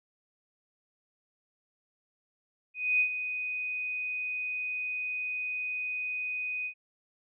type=tone with ADSR envelope; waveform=sine; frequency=2494 Hz; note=D#7; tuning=3 cents sharp; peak=-21 dBFS; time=2.74-6.74 s; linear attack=260 ms; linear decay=85 ms; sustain=-10 dB; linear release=82 ms; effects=none